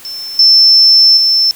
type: tone with level steps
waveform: sine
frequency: 5320 Hz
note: E8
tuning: 15 cents sharp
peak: -21 / -3 / -7 dBFS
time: 0.05-1.51 s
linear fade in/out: 0 ms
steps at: 0.39 / 1.17 s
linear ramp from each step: 2 ms
effects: white hiss -36 dBFS RMS until 1.55 s